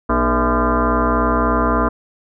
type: tone with frequency modulation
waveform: sine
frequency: 481.7 Hz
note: B4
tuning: 43 cents flat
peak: -13 dBFS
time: 0.09-1.89 s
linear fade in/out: 10 ms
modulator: 180 Hz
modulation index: 4.8
effects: none